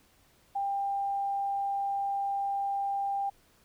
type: tone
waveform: sine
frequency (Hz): 795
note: G5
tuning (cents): +24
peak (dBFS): -28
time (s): 0.55-3.3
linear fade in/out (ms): 10
effects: pink hiss -64 dBFS RMS until 3.64 s